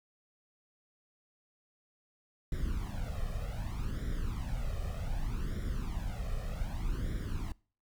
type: noise with flanger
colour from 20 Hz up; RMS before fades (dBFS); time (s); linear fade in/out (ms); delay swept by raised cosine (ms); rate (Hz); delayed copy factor
brown; -35; 2.52-7.52; 2; 0.55 to 1.65; 0.65; +0.8
effects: noise-tail reverb RT60 0.4 s tail -23 dB re dry